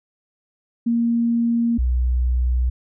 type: tone pair in turn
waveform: sine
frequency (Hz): 233.7 / 61.9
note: A#3 / B1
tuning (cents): +5 / +5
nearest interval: octave + major seventh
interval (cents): 2300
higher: first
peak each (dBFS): -16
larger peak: neither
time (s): 0.86-1.78 / 1.78-2.7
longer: neither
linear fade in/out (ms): 10
effects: none